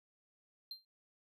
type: tone with exponential decay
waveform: triangle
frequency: 4162 Hz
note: C8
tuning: 10 cents flat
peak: -38 dBFS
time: 0.71-0.85 s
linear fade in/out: 2 ms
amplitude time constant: 29 ms
effects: none